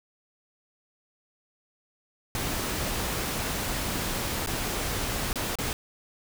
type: noise with dropouts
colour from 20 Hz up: pink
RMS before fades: -30 dBFS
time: 2.35-5.73 s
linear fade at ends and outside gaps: 1 ms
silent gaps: 4.462-4.472 / 5.33-5.357 / 5.555-5.586 s
effects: none